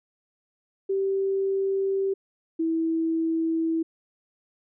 sine tone pair in turn, 388.9 / 325.9 Hz, G4 / E4, -14 / -20 cents, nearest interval minor third, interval 306 cents, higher first, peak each -22 dBFS, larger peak neither, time 0.89-2.14 / 2.59-3.83 s, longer first, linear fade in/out 10 ms, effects none

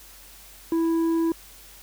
triangle tone with tanh clipping, 329.6 Hz, E4, in tune, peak -21 dBFS, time 0.72-1.32 s, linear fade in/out 2 ms, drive 10 dB, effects added 47 Hz sine -52 dBFS peak until 1.82 s + white hiss -48 dBFS RMS until 1.82 s

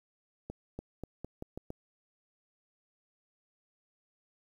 accelerating click train, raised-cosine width 2 ms, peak -26 dBFS, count 7, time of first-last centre 0.5-1.704 s, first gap 290 ms, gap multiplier 0.85, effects 10-bit

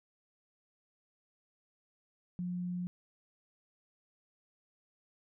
sine tone, 178.3 Hz, F3, 36 cents sharp, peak -34 dBFS, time 2.39-2.87 s, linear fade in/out 0 ms, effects none

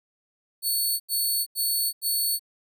5% pulse tone bursts, 4435 Hz, C#8, in tune, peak -16 dBFS, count 4, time 0.62-2.395 s, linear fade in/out 50 ms, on 380 ms, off 85 ms, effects none

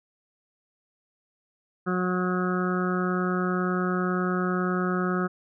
harmonic tone, 182 Hz, F#3, 28 cents flat, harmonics 1 / 2 / 3 / 4 / 6 / 7 / 8 / 9, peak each -26 / -29 / -38 / -38 / -40 / -31 / -35 / -41 dBFS, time 1.86-5.28 s, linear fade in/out 20 ms, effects none

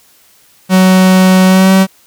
45% pulse tone with pitch glide, 186.6 to 190.63 Hz, F#3 to G3, +15 to -48 cents, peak -4 dBFS, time 0.69-1.87 s, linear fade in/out 50 ms, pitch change +37 cents, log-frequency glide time 1.46-1.72 s, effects white hiss -47 dBFS RMS until 2.06 s

